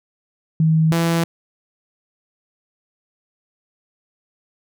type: tone pair in turn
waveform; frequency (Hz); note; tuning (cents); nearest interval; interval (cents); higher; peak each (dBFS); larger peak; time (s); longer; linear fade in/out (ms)
sine / sawtooth; 159.4 / 167.08; D#3 / E3; +42 / +24; minor second; 82; second; -12; neither; 0.6-0.92 / 0.92-1.24; neither; 2
effects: none